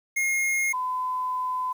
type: tone pair in turn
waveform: square / sine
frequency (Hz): 2145 / 1012.3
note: C7 / B5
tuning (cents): +42 / +42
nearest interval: octave + minor second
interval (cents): 1300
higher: first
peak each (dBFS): -23 / -25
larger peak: first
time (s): 0.16-0.73 / 0.73-1.73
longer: second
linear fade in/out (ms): 10
effects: 9-bit